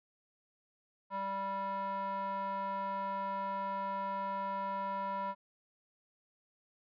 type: tone with band-pass filter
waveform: square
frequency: 195.6 Hz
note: G3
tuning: 4 cents flat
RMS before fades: -37 dBFS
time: 1.1-5.35 s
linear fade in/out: 50 ms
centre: 960 Hz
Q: 3.8
effects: resampled to 11025 Hz